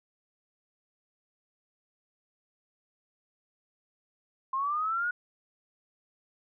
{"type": "linear sweep", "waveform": "sine", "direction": "up", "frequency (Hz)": [1046.5, 1466], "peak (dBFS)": -27, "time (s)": [4.53, 5.11], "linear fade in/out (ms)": 5, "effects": []}